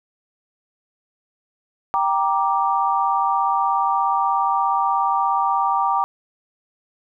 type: chord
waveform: sine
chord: G minor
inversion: none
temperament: just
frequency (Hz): 784 / 940.8 / 1176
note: G5 / Bb5 / D6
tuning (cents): 0 / +16 / +2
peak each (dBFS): -21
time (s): 1.94-6.04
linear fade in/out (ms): 0
effects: none